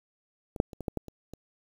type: clicks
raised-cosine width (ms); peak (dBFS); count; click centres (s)
2; -25 / -8 / -29 / -23 / -16 / -17 / -29 / -29; 8; 0.562 / 0.601 / 0.732 / 0.807 / 0.882 / 0.973 / 1.083 / 1.336
effects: 8-bit